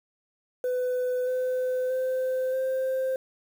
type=tone with pitch steps; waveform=sine; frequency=501 / 508.3 / 515.7 / 523.2 Hz; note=B4 / B4 / C5 / C5; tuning=+25 / +50 / -25 / 0 cents; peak=-22 dBFS; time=0.64-3.16 s; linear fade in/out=2 ms; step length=630 ms; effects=tanh soft clip ceiling -23 dBFS + 8-bit